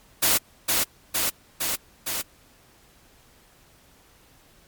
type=noise with echo; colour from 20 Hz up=white; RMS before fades=-20 dBFS; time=0.22-0.38 s; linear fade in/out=10 ms; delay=460 ms; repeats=4; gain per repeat=-2 dB; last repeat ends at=2.22 s; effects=pink hiss -56 dBFS RMS until 4.67 s + MP3 96 kbps